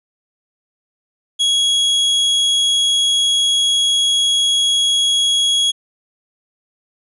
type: tone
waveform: 40% pulse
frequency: 3322 Hz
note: G#7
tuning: in tune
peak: -12 dBFS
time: 1.39-5.72 s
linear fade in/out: 20 ms
effects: resampled to 24000 Hz